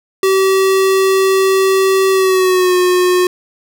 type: tone with pitch glide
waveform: square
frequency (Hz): 383.6 to 362.1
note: G4 to F#4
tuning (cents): -37 to -37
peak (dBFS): -10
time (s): 0.23-3.27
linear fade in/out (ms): 2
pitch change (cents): -100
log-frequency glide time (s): 2.11-2.75
effects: none